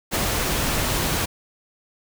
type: noise with ADSR envelope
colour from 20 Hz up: pink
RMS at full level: -21 dBFS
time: 0.11-1.26 s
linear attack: 41 ms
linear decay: 13 ms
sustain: -2 dB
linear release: 15 ms
effects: none